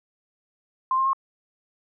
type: tone with pitch steps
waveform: sine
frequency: 1046.5 / 1061.7 / 1077.2 Hz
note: C6 / C6 / C#6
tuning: 0 / +25 / -50 cents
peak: -19 dBFS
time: 0.91-1.132 s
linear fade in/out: 2 ms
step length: 74 ms
effects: none